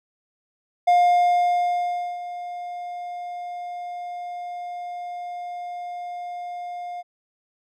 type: tone with ADSR envelope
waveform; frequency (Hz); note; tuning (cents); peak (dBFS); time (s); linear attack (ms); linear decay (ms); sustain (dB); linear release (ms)
triangle; 708; F5; +23; -11; 0.87-7.03; 11; 1300; -17; 31
effects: none